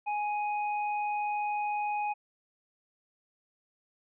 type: tone with tanh clipping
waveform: sine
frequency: 833 Hz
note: G#5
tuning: 5 cents sharp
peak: -31 dBFS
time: 0.06-2.14 s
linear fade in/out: 20 ms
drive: 17 dB
effects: resampled to 8000 Hz